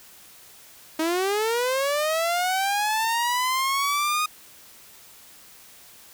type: linear sweep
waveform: sawtooth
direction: up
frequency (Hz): 311.8 to 1244.5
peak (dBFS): -18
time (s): 0.99-4.26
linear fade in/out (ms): 5
effects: white hiss -49 dBFS RMS until 6.13 s